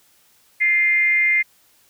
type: tone with frequency modulation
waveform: sine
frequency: 2093 Hz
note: C7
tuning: in tune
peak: -14 dBFS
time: 0.6-1.43 s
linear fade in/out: 20 ms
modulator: 357 Hz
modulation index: 0.34
effects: white hiss -57 dBFS RMS until 1.89 s